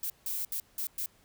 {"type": "noise bursts at uneven times", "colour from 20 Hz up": "violet", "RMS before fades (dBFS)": -34, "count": 5, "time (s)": [[0.03, 0.1], [0.26, 0.45], [0.52, 0.6], [0.78, 0.87], [0.98, 1.06]], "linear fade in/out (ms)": 2, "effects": ["pink hiss -64 dBFS RMS until 1.24 s"]}